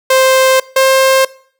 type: tone pair in turn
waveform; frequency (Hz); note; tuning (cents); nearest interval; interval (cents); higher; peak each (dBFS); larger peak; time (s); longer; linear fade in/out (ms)
sawtooth; 524 / 530.1; C5 / C5; +2 / +23; unison; 21; second; -3; neither; 0.1-0.6 / 0.76-1.25; first; 5
effects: noise-tail reverb RT60 0.5 s tail -21 dB re dry